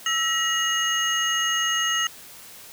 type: tone cluster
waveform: sine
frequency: 1316 / 1907 / 2881 / 6440 Hz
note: E6 / A#6 / F#7 / G8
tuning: -3 / +39 / -47 / +46 cents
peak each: -28 / -27 / -24 / -28 dBFS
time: 0.06-2.07 s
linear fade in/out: 2 ms
effects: white hiss -44 dBFS RMS until 2.72 s